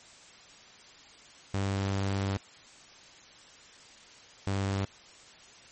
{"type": "tone bursts at uneven times", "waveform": "sawtooth", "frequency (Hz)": 98, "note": "G2", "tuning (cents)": 0, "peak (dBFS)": -24, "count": 2, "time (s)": [[1.54, 2.37], [4.47, 4.85]], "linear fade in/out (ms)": 0, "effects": ["white hiss -53 dBFS RMS until 5.71 s", "MP3 32 kbps"]}